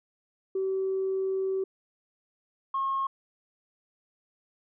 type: tone pair in turn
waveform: sine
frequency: 382.5 / 1081.9 Hz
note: G4 / C#6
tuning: -42 / -42 cents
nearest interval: octave + tritone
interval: 1800 cents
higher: second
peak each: -25 dBFS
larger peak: neither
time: 0.55-1.64 / 2.74-3.07 s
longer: first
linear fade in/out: 5 ms
effects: tanh soft clip ceiling -21 dBFS